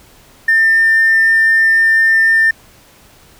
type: tone with hard clipping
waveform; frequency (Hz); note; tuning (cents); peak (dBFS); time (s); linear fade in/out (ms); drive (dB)
sine; 1799; A6; +38; -8; 0.48-2.51; 5; 1
effects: pink hiss -45 dBFS RMS until 3.39 s